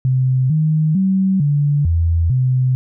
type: tone with pitch steps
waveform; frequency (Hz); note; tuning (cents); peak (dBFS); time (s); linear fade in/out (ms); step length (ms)
sine; 129.6 / 155.7 / 191 / 144.9 / 83.4 / 128.5; C3 / D#3 / G3 / D3 / E2 / C3; -16 / +2 / -45 / -23 / +21 / -31; -12; 0.05-2.75; 0; 450
effects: none